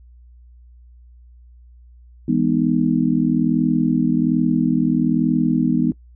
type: chord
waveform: sine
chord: E major seventh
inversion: none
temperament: just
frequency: 164.81 / 206 / 247.2 / 309 Hz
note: E3 / G#3 / B3 / D#4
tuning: 0 / -14 / +2 / -12 cents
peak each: -22 / -22 / -18 / -21 dBFS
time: 2.28-5.92 s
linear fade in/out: 5 ms
effects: noise-tail reverb RT60 0.1 s tail -21 dB re dry + added 60 Hz sine -43 dBFS peak until 6.15 s